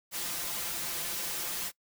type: noise with comb filter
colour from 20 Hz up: white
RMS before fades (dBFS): -35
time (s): 0.11-1.72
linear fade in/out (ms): 50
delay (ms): 5.8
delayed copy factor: +0.8
effects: noise-tail reverb RT60 0.1 s tail -22 dB re dry